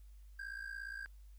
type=ring-modulated tone; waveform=triangle; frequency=1597 Hz; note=G6; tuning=32 cents sharp; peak=-38 dBFS; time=0.39-1.06 s; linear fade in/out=0 ms; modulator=28.6 Hz; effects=added 50 Hz sine -53 dBFS peak until 1.38 s + white hiss -75 dBFS RMS until 1.38 s